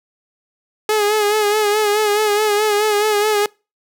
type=tone with vibrato; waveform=sawtooth; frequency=420.7 Hz; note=G#4; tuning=22 cents sharp; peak=-10 dBFS; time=0.89-3.46 s; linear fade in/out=2 ms; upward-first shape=sine; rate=4.7 Hz; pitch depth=49 cents each way; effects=noise-tail reverb RT60 0.3 s tail -26 dB re dry